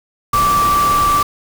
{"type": "tone in noise", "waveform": "sine", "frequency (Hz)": 1165, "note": "D6", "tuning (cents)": -14, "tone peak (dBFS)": -11, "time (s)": [0.33, 1.23], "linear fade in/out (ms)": 5, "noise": "pink", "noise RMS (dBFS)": -22, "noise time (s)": [0.33, 1.23], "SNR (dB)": 8, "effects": []}